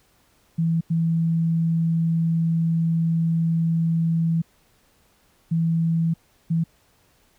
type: tone bursts at uneven times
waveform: sine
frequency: 164.81 Hz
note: E3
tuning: in tune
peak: -18 dBFS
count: 4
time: 0.58-0.81 / 0.9-4.42 / 5.51-6.14 / 6.5-6.64 s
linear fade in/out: 10 ms
effects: pink hiss -61 dBFS RMS until 7.38 s